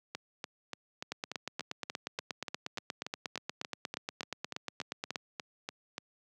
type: two click trains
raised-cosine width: 0.2 ms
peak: -18 / -20 dBFS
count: 35 / 21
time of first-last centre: 1.12-5.158 / 0.15-5.981 s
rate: 8.42 / 3.43 Hz
effects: high-pass 150 Hz 12 dB/octave